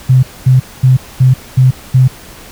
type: tone bursts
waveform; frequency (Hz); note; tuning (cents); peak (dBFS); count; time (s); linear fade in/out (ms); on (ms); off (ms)
sine; 129.2; C3; -21; -3; 6; 0.09-2.08; 10; 140; 230
effects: pink hiss -34 dBFS RMS until 2.51 s